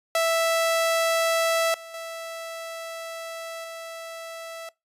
sawtooth tone with level steps, 659.3 Hz, E5, in tune, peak -16 / -35 / -29 / -31 dBFS, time 0.15-4.69 s, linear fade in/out 2 ms, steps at 1.74 / 1.94 / 3.64 s, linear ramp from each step 2 ms, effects noise-tail reverb RT60 0.2 s tail -22 dB re dry + resampled to 32000 Hz

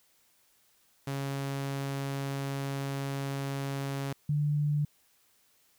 sawtooth / sine tone pair in turn, 138 / 147.65 Hz, C#3 / D3, -7 / +10 cents, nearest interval minor second, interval 117 cents, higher second, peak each -28 / -25 dBFS, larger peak second, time 1.07-4.13 / 4.29-4.85 s, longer first, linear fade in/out 5 ms, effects white hiss -67 dBFS RMS until 5.78 s

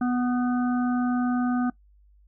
harmonic tone with a mistuned harmonic, 246.9 Hz, B3, in tune, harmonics 1 / 3 / 5 / 6, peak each -22 / -32 / -36 / -38 dBFS, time 0.01-1.7 s, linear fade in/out 5 ms, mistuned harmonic 6, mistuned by +28 cents, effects noise-tail reverb RT60 0.1 s tail -20 dB re dry + added 50 Hz sine -54 dBFS peak until 2.27 s

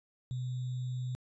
sine tone with sample-and-hold, 126 Hz, B2, 35 cents sharp, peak -33 dBFS, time 0.31-1.15 s, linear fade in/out 0 ms, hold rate 3675 Hz, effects resampled to 22050 Hz

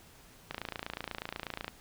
click train, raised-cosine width 0.3 ms, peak -20 dBFS, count 34, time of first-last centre 0.51-1.68 s, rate 28.2 Hz, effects pink hiss -57 dBFS RMS until 1.8 s

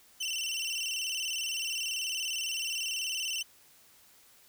25% pulse tone with vibrato, 2880 Hz, F#7, 47 cents flat, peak -28 dBFS, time 0.2-3.43 s, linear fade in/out 10 ms, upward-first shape square, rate 19 Hz, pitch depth 89 cents each way, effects white hiss -60 dBFS RMS until 4.48 s

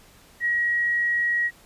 sine tone, 1903 Hz, A#6, 35 cents sharp, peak -20 dBFS, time 0.4-1.51 s, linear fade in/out 50 ms, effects pink hiss -53 dBFS RMS until 1.65 s + resampled to 32000 Hz

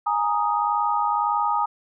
sine chord, Ab suspended second, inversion none, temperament equal, 830.6 / 932.3 / 1244.5 Hz, Ab5 / Bb5 / Eb6, 0 / 0 / 0 cents, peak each -24 dBFS, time 0.06-1.66 s, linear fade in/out 10 ms, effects none

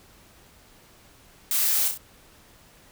blue noise with echo, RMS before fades -24 dBFS, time 1.51-1.88 s, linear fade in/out 2 ms, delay 32 ms, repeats 3, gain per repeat -5 dB, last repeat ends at 1.976 s, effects pink hiss -54 dBFS RMS until 2.91 s

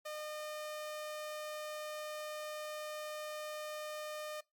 sawtooth tone, 608 Hz, D#5, 40 cents flat, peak -37 dBFS, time 0.05-4.41 s, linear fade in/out 10 ms, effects noise-tail reverb RT60 0.2 s tail -22 dB re dry + MP3 96 kbps

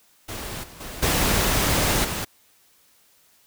pink noise with level steps, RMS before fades -33 / -44 / -36 / -21 / -28 dBFS, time 0.28-2.25 s, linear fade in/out 10 ms, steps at 0.63 / 0.8 / 1.02 / 2.04 s, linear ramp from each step 10 ms, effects white hiss -59 dBFS RMS until 3.46 s

